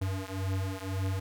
square beating tone pair, 94.6 / 96.5 Hz, F#2 / G2, +39 / -27 cents, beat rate 1.9 Hz, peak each -34 / -35 dBFS, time 0.01-1.2 s, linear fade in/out 10 ms, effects none

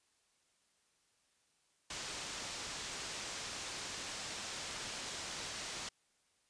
white low-pass noise, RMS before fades -44 dBFS, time 1.9-5.89 s, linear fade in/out 5 ms, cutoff 7300 Hz, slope 24 dB/octave, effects white hiss -75 dBFS RMS until 6.49 s + resampled to 22050 Hz

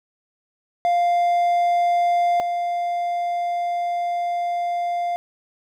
triangle tone pair in turn, 698.5 / 698.5 Hz, F5 / F5, 0 / 0 cents, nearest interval unison, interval 0 cents, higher neither, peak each -14 / -19 dBFS, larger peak first, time 0.85-2.4 / 2.4-5.16 s, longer second, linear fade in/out 0 ms, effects none

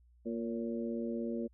harmonic tone with a mistuned harmonic, 116.54 Hz, A#2, in tune, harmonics 2 / 3 / 4 / 5, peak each -36 / -40 / -42 / -44 dBFS, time 0.25-1.48 s, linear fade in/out 20 ms, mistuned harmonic 5, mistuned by -51 cents, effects added 60 Hz sine -61 dBFS peak until 1.53 s

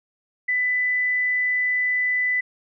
sine tone, 1995 Hz, B6, 17 cents sharp, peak -19 dBFS, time 0.48-2.41 s, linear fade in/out 10 ms, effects none

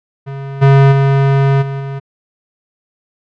square tone with level steps, 137.4 Hz, C#3, 15 cents flat, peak -23 / -5 / -9 / -19 / -21 dBFS, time 0.26-2 s, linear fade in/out 20 ms, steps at 0.61 / 0.91 / 1.61 / 1.79 s, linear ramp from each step 20 ms, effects low-pass 2000 Hz 12 dB/octave

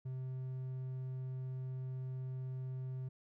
triangle tone, 129.7 Hz, C3, 15 cents flat, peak -37 dBFS, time 0.05-3.09 s, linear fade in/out 10 ms, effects none

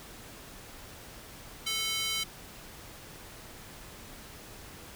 square tone with high-pass filter, 440 Hz, A4, in tune, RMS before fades -32 dBFS, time 1.66-2.24 s, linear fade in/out 10 ms, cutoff 3000 Hz, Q 1.7, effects pink hiss -48 dBFS RMS until 4.95 s

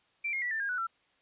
sine tone with pitch steps, 2349 / 2142 / 1952.6 / 1780.2 / 1623.1 / 1479.8 / 1349.1 Hz, D7 / C7 / B6 / A6 / G#6 / F#6 / E6, 0 / +40 / -20 / +20 / -40 / 0 / +40 cents, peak -30 dBFS, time 0.24-0.87 s, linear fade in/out 10 ms, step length 90 ms, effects white hiss -69 dBFS RMS until 1.21 s + resampled to 8000 Hz

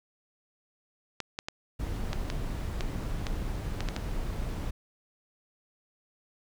clicks, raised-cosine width 0.2 ms, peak -16 dBFS, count 10, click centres 1.203 / 1.389 / 1.485 / 2.131 / 2.301 / 2.808 / 3.268 / 3.806 / 3.887 / 3.964 s
brown noise, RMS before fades -33 dBFS, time 1.79-4.71 s, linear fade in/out 10 ms
effects none

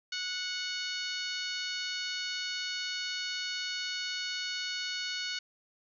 harmonic tone with a mistuned harmonic, 736 Hz, F#5, 9 cents flat, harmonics 2 / 3 / 4 / 5 / 6 / 7 / 8 / 9, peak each -40 / -42 / -40 / -42 / -38 / -47 / -49 / -49 dBFS, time 0.12-5.39 s, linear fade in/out 5 ms, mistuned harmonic 7, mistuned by +31 cents, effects none

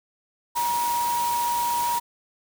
sine tone in noise, 953 Hz, A#5, 38 cents sharp, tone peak -22 dBFS, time 0.55-2 s, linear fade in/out 20 ms, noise white, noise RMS -32 dBFS, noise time 0.55-2 s, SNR +7 dB, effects none

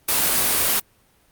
white noise, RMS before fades -19 dBFS, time 0.08-0.8 s, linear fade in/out 10 ms, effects pink hiss -59 dBFS RMS until 1.31 s + Opus 32 kbps

